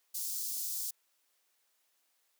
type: high-pass noise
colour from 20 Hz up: white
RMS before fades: -37 dBFS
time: 0.14-0.91 s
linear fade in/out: 10 ms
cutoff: 4900 Hz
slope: 24 dB/octave
effects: white hiss -75 dBFS RMS until 2.39 s + high-pass 400 Hz 12 dB/octave